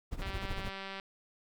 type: noise with tremolo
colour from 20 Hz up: brown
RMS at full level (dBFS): -35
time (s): 0.11-0.71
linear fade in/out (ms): 20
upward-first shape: sine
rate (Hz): 13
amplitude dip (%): 80
type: click train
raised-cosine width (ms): 0.3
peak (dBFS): -26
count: 152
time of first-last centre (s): 0.22-0.998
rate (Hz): 194
effects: none